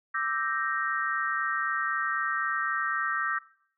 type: chord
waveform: sine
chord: E half-diminished seventh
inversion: third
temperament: equal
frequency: 1174.7 / 1318.5 / 1568 / 1864.7 Hz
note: D6 / E6 / G6 / Bb6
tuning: 0 / 0 / 0 / 0 cents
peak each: -33 / -32 / -32 / -32 dBFS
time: 0.14-3.39 s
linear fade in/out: 10 ms
effects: noise-tail reverb RT60 0.6 s tail -20 dB re dry